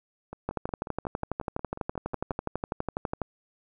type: two click trains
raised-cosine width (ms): 1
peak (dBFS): -24 / -15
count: 12 / 34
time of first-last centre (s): 0.33-2.316 / 0.49-3.217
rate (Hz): 5.54 / 12.1
effects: none